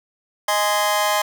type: chord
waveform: sawtooth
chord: Ab major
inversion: second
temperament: just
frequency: 623 / 830.6 / 1038.3 Hz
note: Eb5 / Ab5 / C6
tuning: +2 / 0 / -14 cents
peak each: -18 dBFS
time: 0.48-1.22 s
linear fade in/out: 5 ms
effects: none